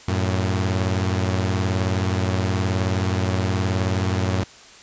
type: beating tone pair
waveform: sawtooth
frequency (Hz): 93 / 112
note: F#2 / A2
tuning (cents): +9 / +31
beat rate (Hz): 19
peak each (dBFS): -17 / -21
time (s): 0.08-4.44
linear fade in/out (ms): 5
effects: white hiss -45 dBFS RMS until 4.82 s + resampled to 16000 Hz